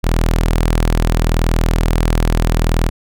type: tone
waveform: sawtooth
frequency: 40.74 Hz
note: E1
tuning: 20 cents flat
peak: -8 dBFS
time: 0.03-2.9 s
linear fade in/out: 20 ms
effects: none